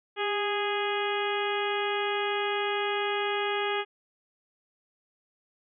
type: harmonic tone with a mistuned harmonic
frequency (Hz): 413.5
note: G#4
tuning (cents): -8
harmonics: 1 / 2 / 3 / 4 / 5 / 6 / 7 / 8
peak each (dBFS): -30 / -33 / -35 / -36 / -37 / -38 / -38 / -39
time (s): 0.16-3.85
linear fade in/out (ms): 50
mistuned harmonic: 1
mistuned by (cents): -41
effects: none